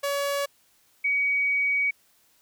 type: tone pair in turn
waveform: sawtooth / sine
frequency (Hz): 565 / 2260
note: C#5 / C#7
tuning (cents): +33 / +33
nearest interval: 2 octaves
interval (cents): 2400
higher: second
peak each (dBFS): -21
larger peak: neither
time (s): 0.03-0.46 / 1.04-1.91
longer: second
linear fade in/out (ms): 10
effects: white hiss -63 dBFS RMS until 2.41 s